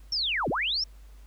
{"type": "linear two-way sweep", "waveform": "sine", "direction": "down then up", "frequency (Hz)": [5600, 97.6, 5600], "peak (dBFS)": -25, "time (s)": [0.12, 0.84], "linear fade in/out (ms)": 5, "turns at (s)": 0.49, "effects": ["added 50 Hz sine -46 dBFS peak until 1.26 s", "pink hiss -62 dBFS RMS until 1.26 s"]}